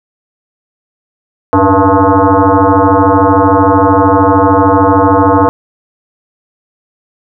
sine tone with frequency modulation, 297.6 Hz, D4, 23 cents sharp, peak -4 dBFS, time 1.53-5.49 s, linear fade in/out 0 ms, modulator 194 Hz, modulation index 4.5, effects none

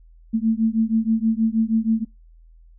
sine beating tone pair, 220.3 / 226.6 Hz, A3 / A#3, +2 / -49 cents, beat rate 6.3 Hz, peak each -20 dBFS, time 0.33-2.05 s, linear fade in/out 20 ms, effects noise-tail reverb RT60 0.2 s tail -25 dB re dry + added 41 Hz sine -46 dBFS peak until 2.78 s

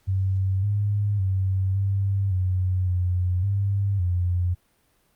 sine tone with pitch steps, 95.5 / 102.6 / 95.2 / 98.2 / 92.2 / 90.2 / 99.4 / 89 Hz, G2 / G#2 / F#2 / G2 / F#2 / F#2 / G2 / F2, -45 / -21 / +50 / +4 / -6 / -44 / +25 / +33 cents, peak -20 dBFS, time 0.07-4.55 s, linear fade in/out 20 ms, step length 560 ms, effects pink hiss -65 dBFS RMS until 5.15 s + Opus 48 kbps

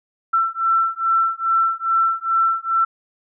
sine beating tone pair, 1340 / 1342.4 Hz, E6 / E6, +28 / +31 cents, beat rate 2.4 Hz, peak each -19 dBFS, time 0.33-2.85 s, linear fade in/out 10 ms, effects none

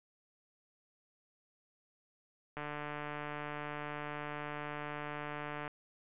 click train, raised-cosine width 0.5 ms, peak -26 dBFS, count 461, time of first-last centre 2.57-5.678 s, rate 148 Hz, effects resampled to 8000 Hz

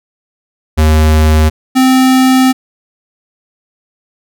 square tone pair in turn, 77.78 / 259.7 Hz, D#2 / C4, 0 / -13 cents, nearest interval octave + major sixth, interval 2087 cents, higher second, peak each -6 dBFS, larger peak neither, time 0.77-1.5 / 1.75-2.53 s, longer second, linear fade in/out 20 ms, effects none

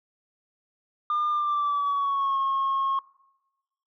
sine tone with pitch glide, 1204 to 1085.1 Hz, D6 to C#6, +43 to -37 cents, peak -21 dBFS, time 1.1-2.99 s, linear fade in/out 2 ms, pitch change -180 cents, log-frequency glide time 1.3-2.38 s, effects noise-tail reverb RT60 1.0 s tail -21 dB re dry + tanh soft clip ceiling -20 dBFS

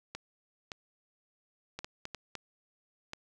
clicks, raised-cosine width 0.2 ms, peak -22 dBFS, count 8, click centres 0.15 / 0.718 / 1.79 / 1.845 / 2.054 / 2.147 / 2.353 / 3.134 s, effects none

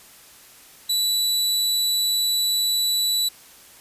sawtooth tone, 3951 Hz, B7, in tune, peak -16 dBFS, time 0.89-3.29 s, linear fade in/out 10 ms, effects white hiss -48 dBFS RMS until 3.8 s + resampled to 32000 Hz

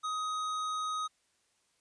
triangle tone with hard clipping, 1256 Hz, D#6, 16 cents sharp, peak -34 dBFS, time 0.03-1.08 s, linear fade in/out 20 ms, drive 16 dB, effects white hiss -73 dBFS RMS until 1.8 s + resampled to 22050 Hz

